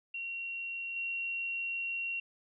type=tone with level steps; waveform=sine; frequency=2743 Hz; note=F7; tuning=32 cents flat; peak=-36 / -33 dBFS; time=0.14-2.2 s; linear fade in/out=5 ms; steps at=0.96 s; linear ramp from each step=5 ms; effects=none